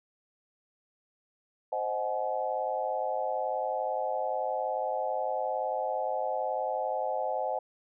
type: chord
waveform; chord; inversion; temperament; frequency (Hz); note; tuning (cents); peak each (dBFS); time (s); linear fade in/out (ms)
sine; Ab dominant seventh; first; equal with one note detuned; 523.3 / 622.3 / 740 / 851.5; C5 / Eb5 / Gb5 / Ab5; 0 / 0 / 0 / +43; -34; 1.72-7.59; 5
effects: none